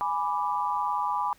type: chord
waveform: sine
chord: G# diminished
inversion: none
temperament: equal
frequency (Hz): 830.6 / 987.8 / 1174.7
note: G#5 / B5 / D6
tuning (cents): 0 / 0 / 0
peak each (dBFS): -30 / -28 / -31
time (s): 0.01-1.33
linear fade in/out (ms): 0
effects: pink hiss -59 dBFS RMS until 1.38 s